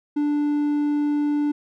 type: tone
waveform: triangle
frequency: 293.7 Hz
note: D4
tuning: in tune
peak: -17 dBFS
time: 0.16-1.52 s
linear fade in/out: 10 ms
effects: none